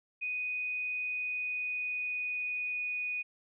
sine tone with pitch glide, 2489 to 2475 Hz, D#7 to D#7, 0 to -10 cents, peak -32 dBFS, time 0.21-3.23 s, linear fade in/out 20 ms, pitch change -10 cents, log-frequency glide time 1.01-2.92 s, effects none

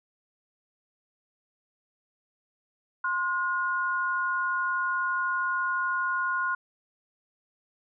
sine tone pair together, 1052 / 1438.3 Hz, C6 / F#6, +9 / -49 cents, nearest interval perfect fourth, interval 542 cents, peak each -29 / -27 dBFS, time 3.04-6.55 s, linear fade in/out 5 ms, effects none

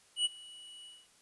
square tone with ADSR envelope, 2938 Hz, F#7, 13 cents flat, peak -26 dBFS, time 0.16-1.08 s, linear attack 92 ms, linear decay 24 ms, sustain -23 dB, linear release 220 ms, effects white hiss -64 dBFS RMS until 1.21 s + resampled to 24000 Hz

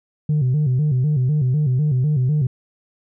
sine tone with vibrato, 138.59 Hz, C#3, in tune, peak -13 dBFS, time 0.29-2.47 s, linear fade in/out 5 ms, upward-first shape square, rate 4 Hz, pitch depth 150 cents each way, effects tanh soft clip ceiling -13 dBFS

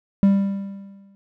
triangle tone with exponential decay, 197.4 Hz, G3, 12 cents sharp, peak -8 dBFS, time 0.23-1.15 s, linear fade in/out 0 ms, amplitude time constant 200 ms, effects none

